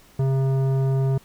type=tone with tanh clipping; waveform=sine; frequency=134.2 Hz; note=C3; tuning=44 cents sharp; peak=-20 dBFS; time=0.19-1.18 s; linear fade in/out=5 ms; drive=13 dB; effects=pink hiss -53 dBFS RMS until 1.24 s